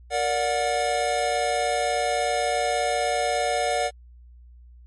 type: chord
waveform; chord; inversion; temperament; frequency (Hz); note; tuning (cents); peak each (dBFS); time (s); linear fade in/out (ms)
square; Bb augmented; none; just; 466.2 / 582.7 / 728.4; Bb4 / D5 / F#5; 0 / -14 / -27; -30 / -27 / -25; 0.1-3.91; 50
effects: added 60 Hz sine -45 dBFS peak until 4.86 s + MP3 48 kbps